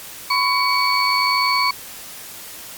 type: tone cluster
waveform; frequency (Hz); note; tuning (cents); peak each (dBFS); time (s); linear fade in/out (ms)
sine; 1008 / 1109 / 2254 / 4461; B5 / C#6 / C#7 / C#8; +35 / 0 / +28 / +10; -21; 0.3-1.71; 5
effects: white hiss -36 dBFS RMS until 2.77 s + Opus 48 kbps